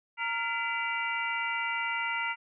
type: harmonic tone with a mistuned harmonic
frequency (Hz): 464.4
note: A#4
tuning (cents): -7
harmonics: 2 / 3 / 4 / 5 / 6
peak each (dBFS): -35 / -35 / -34 / -36 / -38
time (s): 0.17-2.36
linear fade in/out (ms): 50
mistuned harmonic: 4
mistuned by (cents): +140
effects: none